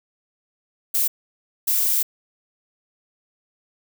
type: noise bursts at uneven times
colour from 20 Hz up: violet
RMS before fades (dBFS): -20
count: 2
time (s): 0.94-1.08 / 1.67-2.03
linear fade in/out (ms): 10
effects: none